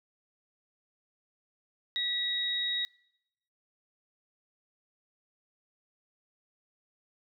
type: tone pair together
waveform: sine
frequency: 1947 / 3792 Hz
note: B6 / A#7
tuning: -25 / +29 cents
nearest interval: octave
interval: 1154 cents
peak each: -37 / -29 dBFS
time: 1.96-2.85 s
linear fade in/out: 0 ms
effects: noise-tail reverb RT60 0.8 s tail -24 dB re dry